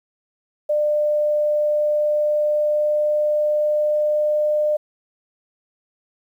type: tone with pitch glide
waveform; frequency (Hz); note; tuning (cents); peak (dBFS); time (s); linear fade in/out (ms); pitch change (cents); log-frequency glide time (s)
sine; 598 to 602.2; D5 to D5; +31 to +43; -16; 0.69-4.77; 10; +12; 1.57-4.58
effects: 9-bit